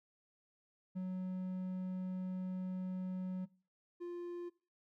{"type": "tone pair in turn", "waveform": "triangle", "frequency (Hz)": [185, 349.2], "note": ["F#3", "F4"], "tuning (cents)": [0, 0], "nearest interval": "major seventh", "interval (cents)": 1100, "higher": "second", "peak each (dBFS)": [-35, -39], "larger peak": "first", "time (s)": [[0.95, 3.46], [4, 4.5]], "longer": "first", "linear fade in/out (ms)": 20, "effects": ["noise-tail reverb RT60 0.4 s tail -22 dB re dry"]}